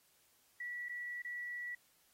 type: tone with dropouts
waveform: sine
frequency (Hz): 1944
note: B6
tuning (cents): -28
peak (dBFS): -40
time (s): 0.6-1.75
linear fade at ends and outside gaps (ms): 5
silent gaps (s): 0.886-0.893 / 1.221-1.247
effects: white hiss -71 dBFS RMS until 2.13 s + AAC 48 kbps